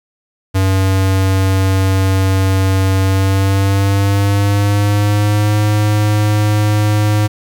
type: tone with pitch glide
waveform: square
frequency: 95.5 to 105.35 Hz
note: G2 to G#2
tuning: -45 to +25 cents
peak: -11 dBFS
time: 0.54-7.28 s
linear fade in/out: 20 ms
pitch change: +170 cents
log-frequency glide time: 3.01-5.57 s
effects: 8-bit